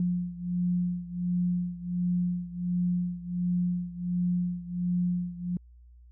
sine beating tone pair, 177 / 178.4 Hz, F3 / F3, +23 / +37 cents, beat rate 1.4 Hz, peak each -28 / -31 dBFS, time 0-5.57 s, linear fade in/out 2 ms, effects added 60 Hz sine -50 dBFS peak until 6.11 s

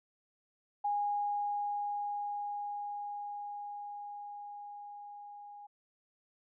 sine tone with level ramp, 821 Hz, G#5, 20 cents flat, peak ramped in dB -29 to -47 dBFS, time 0.84-5.67 s, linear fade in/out 10 ms, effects none

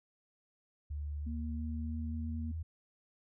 sine tone with pitch glide, 73.5 to 81.08 Hz, D2 to E2, +2 to -28 cents, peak -36 dBFS, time 0.9-2.63 s, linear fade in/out 10 ms, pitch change +170 cents, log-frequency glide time 1.2-2.28 s
sine tone, 233.1 Hz, A#3, in tune, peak -40 dBFS, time 1.26-2.52 s, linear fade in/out 10 ms
effects none

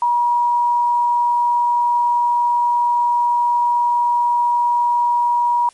sine tone, 959 Hz, A#5, 49 cents sharp, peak -13 dBFS, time 0.02-5.69 s, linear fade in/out 2 ms, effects white hiss -51 dBFS RMS until 5.73 s + MP3 48 kbps

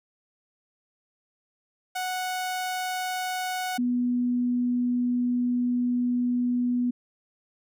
sawtooth / sine tone pair in turn, 738 / 245.2 Hz, F#5 / B3, -5 / -12 cents, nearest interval octave + perfect fifth, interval 1907 cents, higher first, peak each -24 / -22 dBFS, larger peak second, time 1.95-3.78 / 3.78-6.91 s, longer second, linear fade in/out 10 ms, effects none

